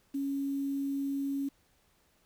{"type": "tone with quantisation", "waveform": "sine", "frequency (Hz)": 277.2, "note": "C#4", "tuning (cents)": 0, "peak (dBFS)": -30, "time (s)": [0.14, 1.49], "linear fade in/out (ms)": 10, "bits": 9, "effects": ["pink hiss -69 dBFS RMS until 2.25 s"]}